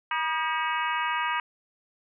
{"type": "harmonic tone with a mistuned harmonic", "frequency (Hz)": 320, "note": "D#4", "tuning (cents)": 49, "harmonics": [3, 4, 5, 6, 7, 8, 9], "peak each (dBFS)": [-29, -31, -33, -35, -36, -37, -38], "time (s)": [0.11, 1.4], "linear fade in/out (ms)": 2, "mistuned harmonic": 4, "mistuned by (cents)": -75, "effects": []}